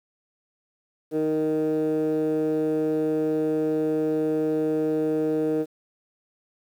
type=tone with band-pass filter; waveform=15% pulse; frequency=155.56 Hz; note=D#3; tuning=in tune; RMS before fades=-24 dBFS; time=1.11-5.66 s; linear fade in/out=50 ms; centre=390 Hz; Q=7.3; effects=9-bit